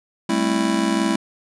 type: chord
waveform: square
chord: A minor seventh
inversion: third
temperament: just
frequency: 198 / 220 / 264 / 330 Hz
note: G3 / A3 / C4 / E4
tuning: +18 / 0 / +16 / +2 cents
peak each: -25 / -24 / -26 / -23 dBFS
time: 0.29-1.16 s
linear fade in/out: 5 ms
effects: resampled to 24000 Hz

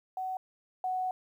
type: tone pair in turn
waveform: sine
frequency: 750 / 741.8 Hz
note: F#5 / F#5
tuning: +23 / +4 cents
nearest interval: unison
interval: 19 cents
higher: first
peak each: -32 / -29 dBFS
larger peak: second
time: 0.17-0.37 / 0.84-1.11 s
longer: second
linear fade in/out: 2 ms
effects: 11-bit

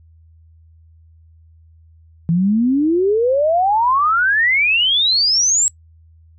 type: exponential sweep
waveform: sine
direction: up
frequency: 162.1 to 7780 Hz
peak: -12 dBFS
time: 2.29-5.68 s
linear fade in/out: 0 ms
effects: noise-tail reverb RT60 0.1 s tail -24 dB re dry + added 81 Hz sine -45 dBFS peak until 6.38 s

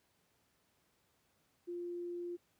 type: tone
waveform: sine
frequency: 349.2 Hz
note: F4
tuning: in tune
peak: -39 dBFS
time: 1.67-2.37 s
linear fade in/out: 20 ms
effects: pink hiss -75 dBFS RMS until 2.59 s + high-pass 80 Hz 12 dB/octave

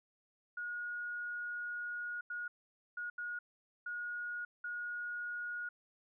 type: tone bursts at uneven times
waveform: sine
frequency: 1443 Hz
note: F#6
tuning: 44 cents flat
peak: -38 dBFS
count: 6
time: 0.57-2.21 / 2.3-2.48 / 2.97-3.1 / 3.18-3.39 / 3.86-4.45 / 4.64-5.69 s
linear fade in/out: 5 ms
effects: none

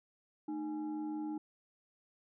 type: tone with frequency modulation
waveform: sine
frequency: 306.4 Hz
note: D#4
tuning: 27 cents flat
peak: -36 dBFS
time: 0.48-1.38 s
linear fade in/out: 5 ms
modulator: 527 Hz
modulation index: 0.51
effects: none

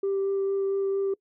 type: tone with vibrato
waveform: sine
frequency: 392 Hz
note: G4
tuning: in tune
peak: -22 dBFS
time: 0.03-1.14 s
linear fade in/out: 5 ms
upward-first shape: sine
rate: 4.4 Hz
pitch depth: 8 cents each way
effects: noise-tail reverb RT60 0.1 s tail -24 dB re dry + tanh soft clip ceiling -21 dBFS

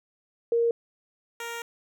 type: tone pair in turn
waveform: sine / 10% pulse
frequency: 466.7 / 466.7 Hz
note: A#4 / A#4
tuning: +2 / +2 cents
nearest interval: unison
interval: 0 cents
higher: neither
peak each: -20 / -25 dBFS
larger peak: first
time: 0.52-0.71 / 1.4-1.62 s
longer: second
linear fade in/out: 2 ms
effects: none

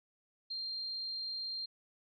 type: tone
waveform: sine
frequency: 4186 Hz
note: C8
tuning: in tune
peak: -37 dBFS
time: 0.5-1.66 s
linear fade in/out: 10 ms
effects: none

